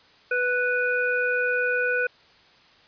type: harmonic tone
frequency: 493.9 Hz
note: B4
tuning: in tune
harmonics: 1 / 3 / 5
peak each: -26 / -23 / -31 dBFS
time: 0.31-2.07 s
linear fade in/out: 5 ms
effects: white hiss -55 dBFS RMS until 2.87 s + resampled to 11025 Hz